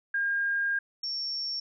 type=tone pair in turn; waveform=sine; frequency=1614 / 5471 Hz; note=G#6 / F8; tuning=-50 / -37 cents; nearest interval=octave + major sixth; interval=2113 cents; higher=second; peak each=-25 / -30 dBFS; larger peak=first; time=0.14-0.79 / 1.03-1.6 s; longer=first; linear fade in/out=5 ms; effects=none